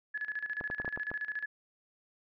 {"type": "tone with tremolo", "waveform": "sine", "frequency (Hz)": 1705, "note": "G#6", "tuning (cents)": 45, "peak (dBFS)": -32, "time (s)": [0.14, 1.46], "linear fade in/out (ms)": 10, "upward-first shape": "square", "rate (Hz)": 14, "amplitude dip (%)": 75}
{"type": "clicks", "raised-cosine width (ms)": 1, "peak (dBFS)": -25, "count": 7, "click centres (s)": [0.611, 0.701, 0.8, 0.847, 0.879, 0.975, 1.115]}
{"effects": ["resampled to 11025 Hz"]}